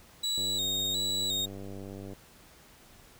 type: tone with vibrato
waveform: 35% pulse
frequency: 3817 Hz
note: A#7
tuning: 40 cents sharp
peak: -27 dBFS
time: 0.23-1.46 s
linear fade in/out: 10 ms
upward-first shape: square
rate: 1.4 Hz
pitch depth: 47 cents each way
type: click train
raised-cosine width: 2 ms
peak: -30 dBFS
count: 173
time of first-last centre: 0.38-2.133 s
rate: 98.1 Hz
effects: pink hiss -56 dBFS RMS until 3.19 s